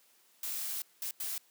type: noise bursts at uneven times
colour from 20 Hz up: blue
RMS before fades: -37 dBFS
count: 3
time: 0.43-0.82 / 1.02-1.11 / 1.2-1.38 s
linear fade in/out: 2 ms
effects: white hiss -66 dBFS RMS until 1.5 s + high-pass 200 Hz 12 dB/octave